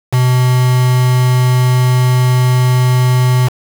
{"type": "tone with quantisation", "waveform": "triangle", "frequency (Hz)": 126.1, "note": "B2", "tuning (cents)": 36, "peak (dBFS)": -6, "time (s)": [0.12, 3.49], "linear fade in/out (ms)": 20, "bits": 3, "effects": []}